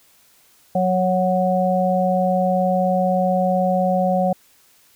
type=harmonic tone; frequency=184.2 Hz; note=F#3; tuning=7 cents flat; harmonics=1 / 3 / 4; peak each=-20 / -20 / -20 dBFS; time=0.75-4.33 s; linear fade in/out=5 ms; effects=white hiss -55 dBFS RMS until 4.95 s